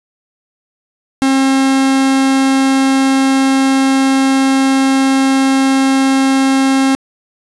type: tone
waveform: 45% pulse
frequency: 268.3 Hz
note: C4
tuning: 44 cents sharp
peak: -9 dBFS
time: 1.22-6.95 s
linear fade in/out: 0 ms
effects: resampled to 24000 Hz + 7-bit